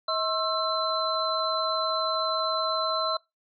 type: tone cluster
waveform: sine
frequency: 639 / 1072 / 1333 / 4054 Hz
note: D#5 / C6 / E6 / B7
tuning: +46 / +42 / +19 / +45 cents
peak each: -30 dBFS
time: 0.08-3.17 s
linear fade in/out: 5 ms
effects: noise-tail reverb RT60 0.2 s tail -23 dB re dry

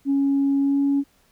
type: tone with pitch glide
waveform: sine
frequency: 277.2 to 279.8 Hz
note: C#4 to C#4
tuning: 0 to +16 cents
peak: -16 dBFS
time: 0.05-1.04 s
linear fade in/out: 50 ms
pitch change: +16 cents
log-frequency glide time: 0.6-0.79 s
effects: tanh soft clip ceiling -13 dBFS + pink hiss -61 dBFS RMS until 1.31 s

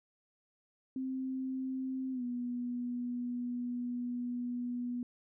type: tone with pitch glide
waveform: sine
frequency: 261.6 to 244.1 Hz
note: C4 to B3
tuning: 0 to -20 cents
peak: -34 dBFS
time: 0.96-5.03 s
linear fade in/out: 2 ms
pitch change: -120 cents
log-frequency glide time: 2.12-2.23 s
effects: none

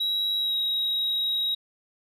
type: tone with pitch glide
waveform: sine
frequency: 3867 to 3816 Hz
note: B7 to A#7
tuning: -37 to +40 cents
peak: -21 dBFS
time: 0-1.55 s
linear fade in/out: 10 ms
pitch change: -23 cents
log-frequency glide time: 0.38-0.56 s
effects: tanh soft clip ceiling -22 dBFS

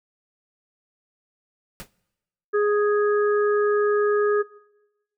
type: noise with exponential decay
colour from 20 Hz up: pink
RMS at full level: -32 dBFS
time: 1.8-1.9 s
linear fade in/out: 0 ms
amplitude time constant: 20 ms
type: harmonic tone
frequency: 415.3 Hz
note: G#4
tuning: in tune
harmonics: 1 / 3 / 4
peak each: -18 / -28 / -30 dBFS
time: 2.53-4.43 s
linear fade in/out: 20 ms
effects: noise-tail reverb RT60 1.0 s tail -22 dB re dry

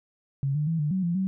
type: tone with pitch steps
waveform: sine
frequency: 137.8 / 149.6 / 163.7 / 148.8 / 188.1 / 171.5 / 190.1 Hz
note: C#3 / D3 / E3 / D3 / F#3 / F3 / F#3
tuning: -10 / +32 / -12 / +23 / +29 / -31 / +47 cents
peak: -23 dBFS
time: 0.43-1.27 s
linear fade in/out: 0 ms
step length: 120 ms
effects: none

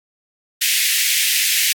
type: high-pass noise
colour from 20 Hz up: pink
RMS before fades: -17 dBFS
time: 0.61-1.73 s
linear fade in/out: 10 ms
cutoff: 1900 Hz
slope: 48 dB/octave
effects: AAC 64 kbps

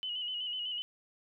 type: tone with vibrato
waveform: sine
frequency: 2960 Hz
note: F#7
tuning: in tune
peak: -34 dBFS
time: 0.03-0.82 s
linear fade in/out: 0 ms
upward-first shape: square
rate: 8 Hz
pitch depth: 40 cents each way
effects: none

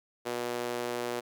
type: tone with high-pass filter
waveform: sawtooth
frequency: 120.8 Hz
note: B2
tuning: 38 cents flat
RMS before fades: -34 dBFS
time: 0.25-1.21 s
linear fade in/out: 20 ms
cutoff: 420 Hz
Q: 1.7
effects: none

